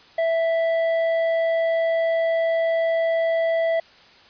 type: tone with hard clipping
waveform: triangle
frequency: 659.3 Hz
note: E5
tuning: in tune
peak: -20 dBFS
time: 0.18-3.8 s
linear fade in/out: 5 ms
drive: 10 dB
effects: white hiss -50 dBFS RMS until 4.29 s + resampled to 11025 Hz